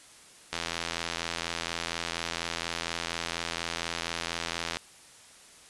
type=click train; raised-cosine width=0.2 ms; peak=-13 dBFS; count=358; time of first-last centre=0.53-4.77 s; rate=84.2 Hz; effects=white hiss -53 dBFS RMS until 5.69 s + resampled to 24000 Hz